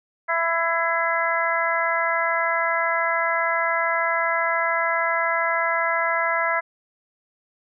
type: harmonic tone with a mistuned harmonic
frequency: 332.9 Hz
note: E4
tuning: 17 cents sharp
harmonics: 2 / 3 / 4 / 5 / 6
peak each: -26 / -26 / -26 / -26 / -26 dBFS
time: 0.28-6.61 s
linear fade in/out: 20 ms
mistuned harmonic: 6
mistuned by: +30 cents
effects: none